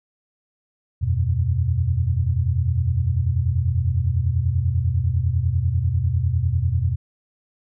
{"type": "chord", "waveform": "sine", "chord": "E suspended second", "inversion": "none", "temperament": "equal", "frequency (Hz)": [82.41, 92.5, 123.47], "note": ["E2", "F#2", "B2"], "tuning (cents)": [0, 0, 0], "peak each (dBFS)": -22, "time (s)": [1.01, 6.96], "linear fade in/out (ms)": 20, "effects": []}